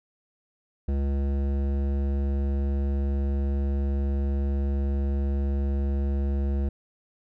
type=tone with hard clipping; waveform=sine; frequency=69.4 Hz; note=C#2; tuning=3 cents sharp; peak=-25 dBFS; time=0.88-6.69 s; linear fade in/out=5 ms; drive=14 dB; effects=none